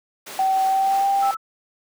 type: noise with tremolo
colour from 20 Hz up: pink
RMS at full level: -33 dBFS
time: 0.26-1.35 s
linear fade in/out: 10 ms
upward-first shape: triangle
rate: 3.2 Hz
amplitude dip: 40%
type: tone with pitch glide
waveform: sine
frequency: 766 to 790.7 Hz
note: G5 to G5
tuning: -40 to +15 cents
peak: -16 dBFS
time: 0.39-1.31 s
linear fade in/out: 2 ms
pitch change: +55 cents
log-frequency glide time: 0.66-1.1 s
type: tone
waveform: sine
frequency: 1317 Hz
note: E6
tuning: 2 cents flat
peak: -26 dBFS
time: 1.22-1.37 s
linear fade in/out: 10 ms
effects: high-pass 400 Hz 12 dB/octave